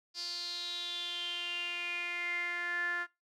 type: tone with band-pass filter sweep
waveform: sawtooth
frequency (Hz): 349.2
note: F4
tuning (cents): 0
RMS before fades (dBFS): -37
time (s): 0.14-3.07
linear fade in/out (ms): 50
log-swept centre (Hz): 4800 to 1600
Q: 8.9
effects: noise-tail reverb RT60 0.2 s tail -19 dB re dry